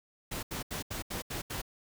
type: noise bursts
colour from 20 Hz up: pink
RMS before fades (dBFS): -37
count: 7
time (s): 0.31-1.618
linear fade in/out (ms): 10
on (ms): 120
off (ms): 78
effects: none